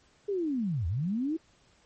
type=linear two-way sweep; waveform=sine; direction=down then up; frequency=418.7 to 76.1 to 334.3 Hz; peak=-27 dBFS; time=0.28-1.37 s; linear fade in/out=10 ms; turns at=0.87 s; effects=pink hiss -64 dBFS RMS until 1.85 s + MP3 32 kbps